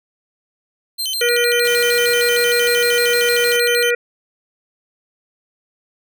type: tone with vibrato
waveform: sawtooth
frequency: 3576 Hz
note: A7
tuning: 27 cents sharp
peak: -17 dBFS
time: 0.98-3.91 s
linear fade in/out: 20 ms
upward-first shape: square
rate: 6.5 Hz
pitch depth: 260 cents each way
type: harmonic tone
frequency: 479.2 Hz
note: A#4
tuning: 48 cents sharp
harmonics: 1 / 3 / 4 / 5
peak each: -16 / -21 / -22 / -23 dBFS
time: 1.21-3.95 s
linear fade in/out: 5 ms
type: noise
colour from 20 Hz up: white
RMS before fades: -30 dBFS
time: 1.64-3.57 s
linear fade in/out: 10 ms
effects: none